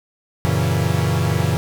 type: chord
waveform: 45% pulse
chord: F# dominant seventh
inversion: none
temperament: equal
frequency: 92.5 / 116.54 / 138.59 / 164.81 Hz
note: F#2 / A#2 / C#3 / E3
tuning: 0 / 0 / 0 / 0 cents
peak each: -22 dBFS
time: 0.45-1.57 s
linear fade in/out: 0 ms
effects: none